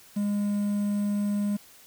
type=tone with quantisation; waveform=triangle; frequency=204.9 Hz; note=G#3; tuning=23 cents flat; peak=-22 dBFS; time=0.16-1.57 s; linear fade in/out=10 ms; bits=8; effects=white hiss -53 dBFS RMS until 1.86 s